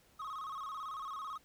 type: tone with vibrato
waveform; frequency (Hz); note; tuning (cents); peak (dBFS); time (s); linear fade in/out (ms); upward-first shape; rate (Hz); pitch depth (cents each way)
triangle; 1174.7; D6; 0; -38; 0.19-1.38; 10; square; 18; 120
effects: pink hiss -67 dBFS RMS until 1.44 s